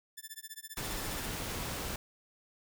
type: tone with tremolo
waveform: 5% pulse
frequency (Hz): 1759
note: A6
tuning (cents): -1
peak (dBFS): -30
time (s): 0.17-1.26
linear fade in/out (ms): 10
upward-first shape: sine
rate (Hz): 15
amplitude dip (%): 100
type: noise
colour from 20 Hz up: pink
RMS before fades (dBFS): -38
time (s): 0.77-1.96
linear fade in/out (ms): 2
effects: none